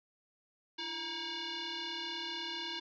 sine tone with frequency modulation, 338 Hz, E4, 43 cents sharp, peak -37 dBFS, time 0.78-2.8 s, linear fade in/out 10 ms, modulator 640 Hz, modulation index 6.7, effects none

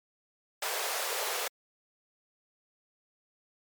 pink high-pass noise, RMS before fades -33 dBFS, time 0.62-1.48 s, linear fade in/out 5 ms, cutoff 420 Hz, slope 48 dB/octave, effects MP3 96 kbps

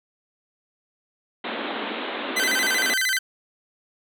pink band-pass noise, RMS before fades -30 dBFS, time 1.44-2.94 s, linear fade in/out 5 ms, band 210 to 3900 Hz, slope 96 dB/octave
sawtooth tone with vibrato, 1766 Hz, A6, 6 cents sharp, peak -17 dBFS, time 2.36-3.19 s, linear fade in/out 10 ms, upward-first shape square, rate 13 Hz, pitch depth 230 cents each way
effects none

